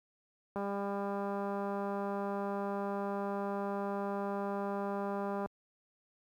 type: click train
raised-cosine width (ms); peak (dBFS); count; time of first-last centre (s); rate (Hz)
1; -24; 981; 0.56-5.46; 200
effects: high-pass 60 Hz 12 dB/octave + 11-bit